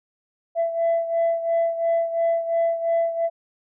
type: beating tone pair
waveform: sine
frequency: 668 / 670.9 Hz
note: E5 / E5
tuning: +23 / +30 cents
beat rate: 2.9 Hz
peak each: -19 / -24 dBFS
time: 0.55-3.3 s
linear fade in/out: 50 ms
effects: tanh soft clip ceiling -15 dBFS